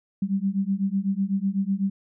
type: beating tone pair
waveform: sine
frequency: 191.7 / 199.7 Hz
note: G3 / G3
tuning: -38 / +32 cents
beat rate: 8 Hz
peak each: -25 dBFS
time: 0.22-1.9 s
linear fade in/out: 5 ms
effects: none